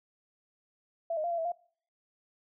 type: tone with pitch steps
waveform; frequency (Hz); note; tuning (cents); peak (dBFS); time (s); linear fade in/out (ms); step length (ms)
sine; 668 / 619 / 692 / 681 / 654 / 697; E5 / D#5 / F5 / F5 / E5 / F5; +23 / -9 / -16 / -44 / -14 / -4; -29; 1.1-1.52; 5; 70
effects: noise-tail reverb RT60 0.5 s tail -23 dB re dry